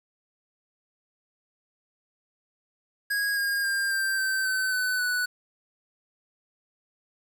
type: tone with pitch steps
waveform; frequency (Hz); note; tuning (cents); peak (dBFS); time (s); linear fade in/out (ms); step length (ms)
square; 1647 / 1622.4 / 1598.3 / 1574.4 / 1551 / 1527.9 / 1505.1 / 1482.6; G#6 / G#6 / G6 / G6 / G6 / G6 / F#6 / F#6; -15 / -41 / +33 / +7 / -19 / -45 / +29 / +3; -25; 3.1-5.26; 10; 270
effects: 9-bit